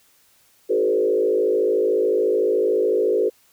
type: tone with frequency modulation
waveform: sine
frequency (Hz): 435.1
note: A4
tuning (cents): -19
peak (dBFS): -16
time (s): 0.69-3.3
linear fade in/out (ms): 20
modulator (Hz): 53.8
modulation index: 1.4
effects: white hiss -58 dBFS RMS until 3.52 s